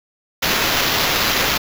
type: noise with sample-and-hold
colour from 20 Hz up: violet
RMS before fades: -18 dBFS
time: 0.42-1.58 s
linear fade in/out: 10 ms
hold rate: 8820 Hz
effects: none